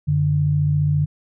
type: tone pair together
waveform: sine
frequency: 92.5 / 147.14 Hz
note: F#2 / D3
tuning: 0 / +4 cents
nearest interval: minor sixth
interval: 804 cents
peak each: -23 / -16 dBFS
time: 0.07-1.06 s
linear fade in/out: 20 ms
effects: none